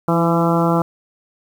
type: harmonic tone with a mistuned harmonic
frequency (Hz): 168.4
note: E3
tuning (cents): +37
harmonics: 1 / 2 / 3 / 4 / 5 / 6 / 7 / 8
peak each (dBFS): -17 / -20 / -22 / -23 / -24 / -25 / -25 / -26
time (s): 0.08-0.82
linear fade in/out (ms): 2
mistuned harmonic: 2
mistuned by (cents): -25
effects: 7-bit